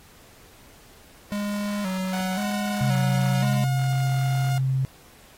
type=tone with vibrato; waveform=square; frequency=196 Hz; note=G3; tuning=in tune; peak=-26 dBFS; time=1.32-3.64 s; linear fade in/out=0 ms; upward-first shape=square; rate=0.95 Hz; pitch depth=79 cents each way
type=tone with pitch glide; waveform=sawtooth; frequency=740 to 711.5 Hz; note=F#5 to F5; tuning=0 to +32 cents; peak=-27 dBFS; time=2.13-4.58 s; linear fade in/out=0 ms; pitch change=-68 cents; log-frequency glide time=2.39-4.06 s
type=tone; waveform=sine; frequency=132.4 Hz; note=C3; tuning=21 cents sharp; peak=-20 dBFS; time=2.81-4.85 s; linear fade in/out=0 ms
effects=pink hiss -52 dBFS RMS until 5.37 s + AAC 48 kbps

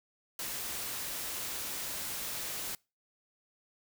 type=noise; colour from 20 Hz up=white; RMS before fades=-38 dBFS; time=0.39-2.75 s; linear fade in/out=2 ms; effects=noise-tail reverb RT60 0.3 s tail -26 dB re dry

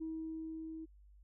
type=tone with level ramp; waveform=sine; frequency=320.3 Hz; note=E4; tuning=50 cents flat; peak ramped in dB=-37 to -43 dBFS; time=0-0.86 s; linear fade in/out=20 ms; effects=tanh soft clip ceiling -33 dBFS + added 50 Hz sine -58 dBFS peak until 1.23 s

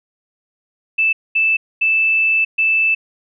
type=tone bursts at uneven times; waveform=sine; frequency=2637 Hz; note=E7; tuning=in tune; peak=-12 dBFS; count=4; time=0.98-1.13 / 1.35-1.57 / 1.81-2.45 / 2.58-2.95 s; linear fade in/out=10 ms; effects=none

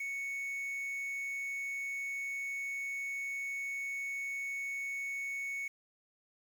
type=tone with quantisation; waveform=triangle; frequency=2217 Hz; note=C#7; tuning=in tune; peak=-34 dBFS; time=0-5.68 s; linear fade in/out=5 ms; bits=9; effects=none

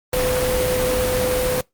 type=tone in noise; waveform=sine; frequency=505 Hz; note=B4; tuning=39 cents sharp; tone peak=-19 dBFS; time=0.13-1.61 s; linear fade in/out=2 ms; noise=pink; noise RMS=-23 dBFS; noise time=0.13-1.61 s; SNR=+1 dB; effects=noise-tail reverb RT60 0.2 s tail -25 dB re dry + Opus 32 kbps

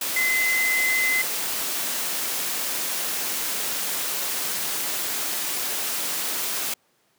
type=tone in noise; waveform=sine; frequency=2046 Hz; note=C7; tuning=39 cents flat; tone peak=-20 dBFS; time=0.16-1.22 s; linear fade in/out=5 ms; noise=white; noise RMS=-27 dBFS; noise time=0.01-6.74 s; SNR=+4 dB; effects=pink hiss -65 dBFS RMS until 7.18 s + high-pass 200 Hz 12 dB/octave

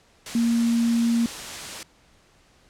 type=tone in noise; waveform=sine; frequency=233.1 Hz; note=A#3; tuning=in tune; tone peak=-18 dBFS; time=0.35-1.26 s; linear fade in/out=2 ms; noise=white; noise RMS=-34 dBFS; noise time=0.26-1.83 s; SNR=+13 dB; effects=pink hiss -58 dBFS RMS until 2.69 s + low-pass 8000 Hz 12 dB/octave

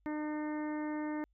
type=harmonic tone; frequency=302.8 Hz; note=D#4; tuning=47 cents flat; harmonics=1 / 2 / 3 / 4 / 5 / 6 / 7; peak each=-35 / -45 / -45 / -52 / -54 / -50 / -54 dBFS; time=0.06-1.24 s; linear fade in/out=0 ms; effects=added 50 Hz sine -69 dBFS peak until 1.33 s

